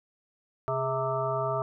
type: harmonic tone with a mistuned harmonic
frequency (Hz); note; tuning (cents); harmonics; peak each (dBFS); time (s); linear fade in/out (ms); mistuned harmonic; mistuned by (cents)
130.7; C3; -1; 1 / 3 / 5 / 7 / 9 / 10; -34 / -34 / -30 / -36 / -33 / -38; 0.68-1.62; 0; 3; +85
effects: none